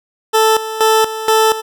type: tone with tremolo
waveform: 20% pulse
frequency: 440 Hz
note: A4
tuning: in tune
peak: -4 dBFS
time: 0.33-1.62 s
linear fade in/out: 20 ms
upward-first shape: square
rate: 2.1 Hz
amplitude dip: 75%
effects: none